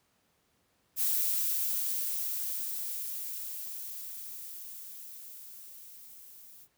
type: noise with level ramp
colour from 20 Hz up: violet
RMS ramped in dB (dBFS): -28 to -53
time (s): 0.96-6.68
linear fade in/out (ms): 50
effects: pink hiss -72 dBFS RMS until 6.77 s + high-pass 80 Hz 12 dB/octave